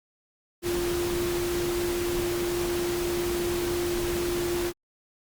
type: tone in noise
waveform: sine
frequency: 349.2 Hz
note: F4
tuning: in tune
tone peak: -26 dBFS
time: 0.62-4.73 s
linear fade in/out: 50 ms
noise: pink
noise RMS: -33 dBFS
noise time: 0.62-4.73 s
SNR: +4 dB
effects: Opus 48 kbps